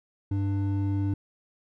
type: tone pair together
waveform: triangle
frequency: 98.95 / 296.5 Hz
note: G2 / D4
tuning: +17 / +17 cents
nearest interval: octave + perfect fifth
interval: 1900 cents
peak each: -23 / -28 dBFS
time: 0.31-1.14 s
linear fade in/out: 5 ms
effects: none